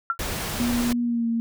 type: tone with exponential decay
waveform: sine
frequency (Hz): 1364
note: F6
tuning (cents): -41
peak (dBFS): -16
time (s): 0.1-0.18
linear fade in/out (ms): 1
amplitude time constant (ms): 16
type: noise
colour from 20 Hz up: pink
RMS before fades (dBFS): -29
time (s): 0.19-0.93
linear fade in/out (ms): 5
type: tone with pitch glide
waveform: sine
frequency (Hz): 240 to 230.5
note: B3 to A#3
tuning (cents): -49 to -19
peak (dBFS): -21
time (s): 0.6-1.4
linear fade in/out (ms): 0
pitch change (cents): -70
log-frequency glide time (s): 1.02-1.27
effects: none